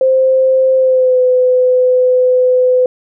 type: tone with pitch glide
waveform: sine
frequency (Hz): 523.3 to 505.2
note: C5 to B4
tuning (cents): 0 to +39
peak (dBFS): -7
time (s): 0.01-2.86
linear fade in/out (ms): 2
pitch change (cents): -61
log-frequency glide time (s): 0.76-1.2
effects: none